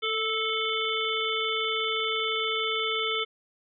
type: harmonic tone with a mistuned harmonic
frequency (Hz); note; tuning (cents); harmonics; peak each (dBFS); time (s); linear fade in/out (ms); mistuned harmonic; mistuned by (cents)
437.4; A4; -10; 1 / 3 / 5 / 7 / 8; -32 / -32 / -32 / -32 / -32; 0.02-3.25; 20; 1; +24
effects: none